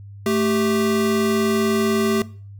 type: tone pair together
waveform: square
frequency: 220 / 392 Hz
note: A3 / G4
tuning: 0 / 0 cents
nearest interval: minor seventh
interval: 1000 cents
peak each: -21 dBFS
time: 0.26-2.22 s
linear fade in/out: 2 ms
effects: noise-tail reverb RT60 0.4 s tail -19 dB re dry + added 100 Hz sine -36 dBFS peak until 2.59 s